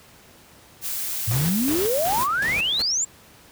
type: noise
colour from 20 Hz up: blue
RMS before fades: -28 dBFS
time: 0.81-2.28 s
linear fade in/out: 50 ms
type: exponential sweep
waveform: sine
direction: up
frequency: 104.2 to 7560 Hz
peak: -20 dBFS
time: 1.27-3.05 s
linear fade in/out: 10 ms
type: noise with tremolo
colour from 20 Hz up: pink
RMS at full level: -31 dBFS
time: 1.31-2.82 s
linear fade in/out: 0 ms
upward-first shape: square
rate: 2.7 Hz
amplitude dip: 70%
effects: pink hiss -50 dBFS RMS until 3.51 s + high-pass 60 Hz 12 dB/octave